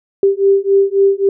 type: beating tone pair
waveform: sine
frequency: 392 / 395.7 Hz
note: G4 / G4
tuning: 0 / +16 cents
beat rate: 3.7 Hz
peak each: -12 dBFS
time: 0.23-1.29 s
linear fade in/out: 2 ms
effects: none